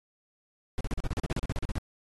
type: noise bursts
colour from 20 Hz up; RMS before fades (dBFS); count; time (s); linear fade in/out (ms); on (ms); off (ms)
brown; -29; 16; 0.78-1.782; 0; 27; 38
effects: AAC 32 kbps